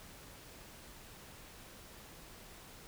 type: silence
effects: pink hiss -54 dBFS RMS until 2.87 s